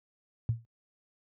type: tone with exponential decay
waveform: sine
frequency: 115 Hz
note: A#2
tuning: 23 cents flat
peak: -21 dBFS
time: 0.49-0.65 s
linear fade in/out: 0 ms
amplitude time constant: 34 ms
effects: high-pass 60 Hz 12 dB/octave

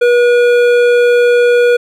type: tone with hard clipping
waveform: triangle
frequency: 483.3 Hz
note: B4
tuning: 38 cents flat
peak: -8 dBFS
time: 0.01-1.77 s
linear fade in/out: 10 ms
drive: 15 dB
effects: none

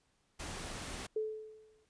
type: noise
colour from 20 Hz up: pink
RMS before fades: -43 dBFS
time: 0.39-1.07 s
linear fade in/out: 10 ms
type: tone with exponential decay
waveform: sine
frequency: 433.8 Hz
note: A4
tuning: 25 cents flat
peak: -30 dBFS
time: 1.16-1.85 s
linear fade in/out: 5 ms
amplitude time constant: 150 ms
effects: pink hiss -75 dBFS RMS until 1.89 s + resampled to 22050 Hz

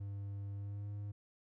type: tone with pitch glide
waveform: triangle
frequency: 100 to 102.28 Hz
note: G2 to G#2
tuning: +35 to -26 cents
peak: -38 dBFS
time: 0-1.12 s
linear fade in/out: 10 ms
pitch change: +39 cents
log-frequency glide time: 0.54-0.89 s
effects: none

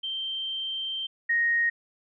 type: tone pair in turn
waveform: sine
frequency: 3136 / 1868.3 Hz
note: G7 / A#6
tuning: 0 / +3 cents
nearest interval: major sixth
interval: 897 cents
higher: first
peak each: -29 / -21 dBFS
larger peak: second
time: 0.03-1.07 / 1.29-1.7 s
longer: first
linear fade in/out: 10 ms
effects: none

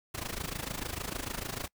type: noise with amplitude modulation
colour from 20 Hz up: pink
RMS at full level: -34 dBFS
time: 0.14-1.68 s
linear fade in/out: 10 ms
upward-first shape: sine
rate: 26.7 Hz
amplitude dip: 85%
effects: noise-tail reverb RT60 0.1 s tail -24 dB re dry

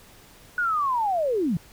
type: linear sweep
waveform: sine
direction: down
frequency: 1480 to 146.83 Hz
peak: -21 dBFS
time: 0.58-1.57 s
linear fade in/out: 2 ms
effects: pink hiss -51 dBFS RMS until 1.72 s

